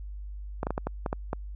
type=clicks; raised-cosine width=1 ms; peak=-15 dBFS; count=8; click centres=0.631 / 0.669 / 0.706 / 0.779 / 0.87 / 1.062 / 1.129 / 1.331 s; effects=added 50 Hz sine -36 dBFS peak until 1.55 s